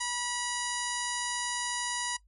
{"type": "harmonic tone with a mistuned harmonic", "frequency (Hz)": 971, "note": "B5", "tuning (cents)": -30, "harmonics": [1, 2, 3, 4, 5, 6, 7, 8, 9, 10], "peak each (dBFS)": [-37, -38, -42, -42, -41, -42, -39, -45, -44, -41], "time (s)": [0, 2.17], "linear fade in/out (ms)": 10, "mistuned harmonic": 8, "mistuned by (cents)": -41, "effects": ["noise-tail reverb RT60 0.1 s tail -19 dB re dry", "added 50 Hz sine -60 dBFS peak until 2.27 s"]}